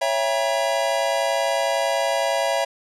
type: chord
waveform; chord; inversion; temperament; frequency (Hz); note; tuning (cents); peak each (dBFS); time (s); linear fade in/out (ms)
square; C# diminished seventh; none; just; 554.4 / 665.2 / 798.3 / 957.9; C#5 / E5 / G5 / Bb5; 0 / +16 / +31 / +47; -25 / -24 / -29 / -28; 0.01-2.65; 10
effects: low-pass 9000 Hz 12 dB/octave